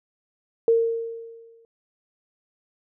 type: tone with exponential decay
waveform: sine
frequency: 458.6 Hz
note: A#4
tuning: 28 cents flat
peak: -13 dBFS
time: 0.68-1.65 s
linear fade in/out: 1 ms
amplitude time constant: 210 ms
effects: none